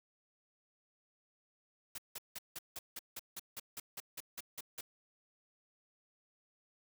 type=noise bursts; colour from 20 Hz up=white; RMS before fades=-44 dBFS; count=15; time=1.95-4.81 s; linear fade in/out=5 ms; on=32 ms; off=170 ms; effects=none